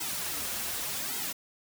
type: noise with flanger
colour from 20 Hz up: white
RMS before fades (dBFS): -34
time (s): 0-1.33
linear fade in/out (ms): 10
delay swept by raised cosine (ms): 1.7 to 6.8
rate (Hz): 0.86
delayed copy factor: -0.9
effects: none